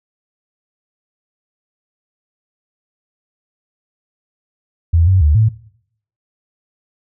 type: tone with pitch steps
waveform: sine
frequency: 83.6 / 94.1 / 74.8 / 109.8 Hz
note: E2 / F#2 / D2 / A2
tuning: +25 / +30 / +32 / -3 cents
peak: -8 dBFS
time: 4.93-5.49 s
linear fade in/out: 10 ms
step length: 140 ms
effects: noise-tail reverb RT60 0.7 s tail -21 dB re dry